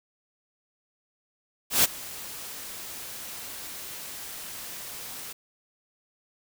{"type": "noise with ADSR envelope", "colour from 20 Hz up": "white", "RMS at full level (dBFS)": -18, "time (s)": [1.7, 5.33], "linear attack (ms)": 140, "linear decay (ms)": 21, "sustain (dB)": -21, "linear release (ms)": 8, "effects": []}